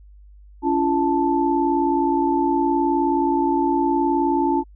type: tone cluster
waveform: sine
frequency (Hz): 283.1 / 342.3 / 879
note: C#4 / F4 / A5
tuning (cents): +37 / -35 / -2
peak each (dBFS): -21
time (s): 0.62-4.64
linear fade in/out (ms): 50
effects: added 50 Hz sine -43 dBFS peak until 4.75 s